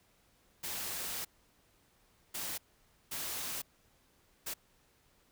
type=noise bursts at uneven times; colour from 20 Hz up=white; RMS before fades=-39 dBFS; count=4; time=0.63-1.25 / 2.34-2.58 / 3.11-3.62 / 4.46-4.54 s; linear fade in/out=10 ms; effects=pink hiss -69 dBFS RMS until 5.31 s